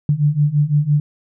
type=beating tone pair; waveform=sine; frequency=144.2 / 150.1 Hz; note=D3 / D3; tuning=-31 / +38 cents; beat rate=5.9 Hz; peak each=-17 / -15 dBFS; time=0.09-1 s; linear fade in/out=2 ms; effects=none